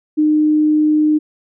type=tone; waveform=sine; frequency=304.9 Hz; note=D#4; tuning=35 cents flat; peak=-10 dBFS; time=0.17-1.19 s; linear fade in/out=20 ms; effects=none